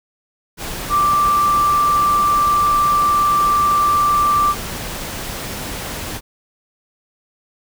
sine tone in noise, 1175 Hz, D6, 1 cent sharp, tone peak -12 dBFS, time 0.89-4.55 s, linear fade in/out 50 ms, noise pink, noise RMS -27 dBFS, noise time 0.57-6.21 s, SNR +12 dB, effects none

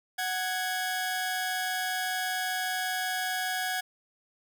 sawtooth tone pair together, 741.1 / 1661.2 Hz, F#5 / G#6, +3 / 0 cents, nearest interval octave + major second, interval 1397 cents, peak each -28 dBFS, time 0.18-3.81 s, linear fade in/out 10 ms, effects none

